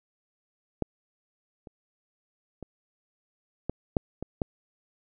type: clicks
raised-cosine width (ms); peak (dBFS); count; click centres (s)
2; -13 / -30 / -25 / -15 / -9 / -20 / -13; 7; 0.823 / 1.672 / 2.627 / 3.696 / 3.968 / 4.226 / 4.418
effects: none